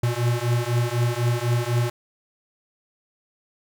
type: beating tone pair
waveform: square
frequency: 118 / 122 Hz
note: A#2 / B2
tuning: +22 / -21 cents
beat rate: 4 Hz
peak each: -24 dBFS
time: 0.03-1.9 s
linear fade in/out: 5 ms
effects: none